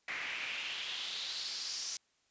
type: noise with band-pass filter sweep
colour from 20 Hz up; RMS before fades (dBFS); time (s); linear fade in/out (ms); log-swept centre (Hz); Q
pink; -40; 0.08-1.97; 2; 2000 to 5900; 3.5
effects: white hiss -74 dBFS RMS until 2.3 s + resampled to 16000 Hz